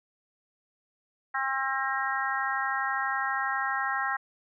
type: harmonic tone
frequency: 267.8 Hz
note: C4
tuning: 40 cents sharp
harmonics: 3 / 4 / 5 / 6 / 7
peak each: -33 / -33 / -33 / -33 / -33 dBFS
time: 1.34-4.17 s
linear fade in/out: 10 ms
effects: none